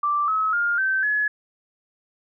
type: tone with pitch steps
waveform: sine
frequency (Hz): 1173 / 1286.6 / 1411.1 / 1547.8 / 1697.6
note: D6 / E6 / F6 / G6 / G#6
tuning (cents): -2 / -42 / +17 / -22 / +38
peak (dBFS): -19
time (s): 0.03-1.28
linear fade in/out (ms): 5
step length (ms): 250
effects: none